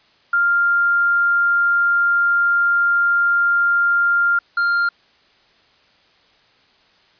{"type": "tone pair in turn", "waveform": ["sine", "triangle"], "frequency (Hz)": [1396.9, 1396.9], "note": ["F6", "F6"], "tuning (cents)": [0, 0], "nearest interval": "unison", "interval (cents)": 0, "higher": "neither", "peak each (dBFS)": -13, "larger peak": "neither", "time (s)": [[0.33, 4.39], [4.57, 4.89]], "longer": "first", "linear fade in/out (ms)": 5, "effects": ["white hiss -55 dBFS RMS until 7.19 s", "resampled to 11025 Hz"]}